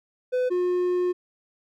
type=tone pair in turn; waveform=triangle; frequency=503 / 358.9 Hz; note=B4 / F4; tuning=+32 / +47 cents; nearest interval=tritone; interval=585 cents; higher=first; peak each=-19 dBFS; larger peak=neither; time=0.32-0.5 / 0.5-1.13 s; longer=second; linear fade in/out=20 ms; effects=none